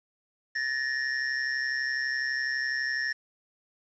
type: ring-modulated tone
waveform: square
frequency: 1800 Hz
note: A6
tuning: 39 cents sharp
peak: -25 dBFS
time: 0.55-3.13 s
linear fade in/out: 10 ms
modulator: 66 Hz
effects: resampled to 16000 Hz + 9-bit